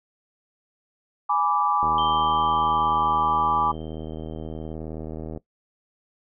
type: chord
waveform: sine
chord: G# diminished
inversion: none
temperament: equal with one note detuned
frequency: 830.6 / 987.8 / 1167.9 Hz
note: G#5 / B5 / D6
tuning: 0 / 0 / -10 cents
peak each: -24 / -26 / -22 dBFS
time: 1.29-3.72 s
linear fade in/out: 10 ms
type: click train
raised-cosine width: 2 ms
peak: -21 dBFS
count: 281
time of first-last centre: 1.83-5.374 s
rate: 79 Hz
type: tone with exponential decay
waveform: sine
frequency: 3136 Hz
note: G7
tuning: in tune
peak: -28 dBFS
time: 1.98-4.74 s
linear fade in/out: 2 ms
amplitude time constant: 600 ms
effects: noise-tail reverb RT60 0.1 s tail -18 dB re dry